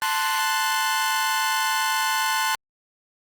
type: chord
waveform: sawtooth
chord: F# diminished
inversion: first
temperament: equal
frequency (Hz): 880 / 1046.5 / 1480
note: A5 / C6 / F#6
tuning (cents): 0 / 0 / 0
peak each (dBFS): -21 / -22 / -23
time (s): 0.02-2.55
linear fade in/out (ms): 0
effects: Opus 24 kbps